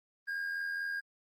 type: tone with amplitude modulation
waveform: triangle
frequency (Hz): 1620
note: G#6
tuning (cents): -43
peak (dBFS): -30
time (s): 0.27-1.01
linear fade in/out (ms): 20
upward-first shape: sine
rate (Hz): 84.4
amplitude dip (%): 45
effects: Opus 32 kbps